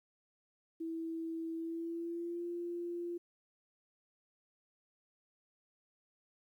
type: tone with pitch glide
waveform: sine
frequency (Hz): 327.5 to 346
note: E4 to F4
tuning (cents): -11 to -16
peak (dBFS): -37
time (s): 0.8-3.18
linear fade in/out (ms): 10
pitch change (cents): +95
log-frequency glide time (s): 1.55-2.44
effects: 12-bit